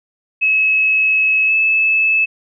sine tone with pitch glide, 2578 to 2609 Hz, E7 to E7, -39 to -18 cents, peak -11 dBFS, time 0.41-2.26 s, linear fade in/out 20 ms, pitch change +21 cents, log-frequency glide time 1.47-1.52 s, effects none

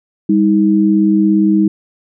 sine tone pair together, 199.7 / 317.3 Hz, G3 / D#4, +32 / +34 cents, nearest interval minor sixth, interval 802 cents, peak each -11 dBFS, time 0.29-1.68 s, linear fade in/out 5 ms, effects none

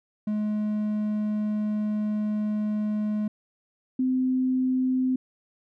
triangle / sine tone pair in turn, 211.5 / 257.3 Hz, G#3 / C4, +32 / -29 cents, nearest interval minor third, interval 339 cents, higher second, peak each -22 / -21 dBFS, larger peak second, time 0.27-3.28 / 3.99-5.16 s, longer first, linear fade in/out 5 ms, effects none

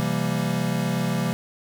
square chord, C dominant seventh, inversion none, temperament equal with one note detuned, 130.81 / 168.28 / 196 / 233.1 Hz, C3 / E3 / G3 / Bb3, 0 / +36 / 0 / 0 cents, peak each -29 / -27 / -29 / -30 dBFS, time 0-1.33 s, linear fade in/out 0 ms, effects none

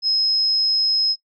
sine tone, 5130 Hz, E8, 48 cents flat, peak -16 dBFS, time 0.02-1.16 s, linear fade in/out 50 ms, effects noise-tail reverb RT60 0.1 s tail -20 dB re dry

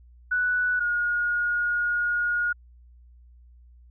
sine tone pair in turn, 1480 / 1437 Hz, F#6 / F6, 0 / +49 cents, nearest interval minor second, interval 51 cents, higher first, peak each -21 / -22 dBFS, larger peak first, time 0.31-0.8 / 0.8-2.53 s, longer second, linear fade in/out 10 ms, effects added 60 Hz sine -49 dBFS peak until 3.9 s

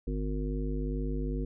harmonic tone, 51.2 Hz, G#1, 24 cents flat, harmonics 1 / 3 / 5 / 7 / 9, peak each -31 / -38 / -37 / -41 / -42 dBFS, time 0.07-1.45 s, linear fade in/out 5 ms, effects none

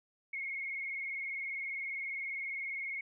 sine tone with vibrato, 2177 Hz, C#7, 32 cents flat, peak -36 dBFS, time 0.33-3.01 s, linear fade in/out 5 ms, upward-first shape sine, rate 20 Hz, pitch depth 51 cents each way, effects none

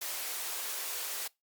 white high-pass noise, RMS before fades -37 dBFS, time 0.01-1.28 s, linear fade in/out 10 ms, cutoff 390 Hz, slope 24 dB/octave, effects noise-tail reverb RT60 0.2 s tail -23 dB re dry + Opus 48 kbps

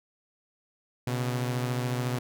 sawtooth beating tone pair, 123.5 / 137.5 Hz, B2 / C#3, 0 / -14 cents, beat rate 14 Hz, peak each -24 / -32 dBFS, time 1.07-2.19 s, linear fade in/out 5 ms, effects none

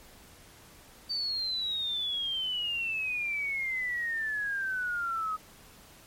sine exponential sweep, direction down, 4611 to 1256 Hz, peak -29 dBFS, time 1.09-5.37 s, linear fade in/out 20 ms, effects pink hiss -54 dBFS RMS until 6.06 s + MP3 64 kbps

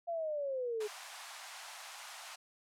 sine linear sweep, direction down, 692 to 412.3 Hz, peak -34 dBFS, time 0.07-0.88 s, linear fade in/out 20 ms
pink high-pass noise, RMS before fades -48 dBFS, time 0.8-2.36 s, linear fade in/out 10 ms, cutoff 680 Hz, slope 48 dB/octave
effects low-pass 10000 Hz 12 dB/octave

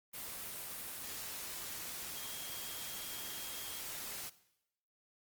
sine tone in noise, 3249 Hz, G#7, 39 cents flat, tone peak -51 dBFS, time 2.15-3.81 s, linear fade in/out 20 ms, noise white, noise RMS -44 dBFS, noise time 0.13-4.3 s, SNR -10 dB, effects noise-tail reverb RT60 0.8 s tail -17 dB re dry + Opus 24 kbps

